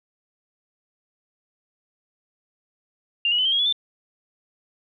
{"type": "tone with pitch steps", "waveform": "sine", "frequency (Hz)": [2794, 2908, 3026, 3149, 3277, 3410, 3549], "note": ["F7", "F#7", "F#7", "G7", "G#7", "G#7", "A7"], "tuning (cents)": [0, -31, 38, 7, -24, 45, 14], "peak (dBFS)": -18, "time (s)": [3.25, 3.726], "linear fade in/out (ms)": 2, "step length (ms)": 68, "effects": []}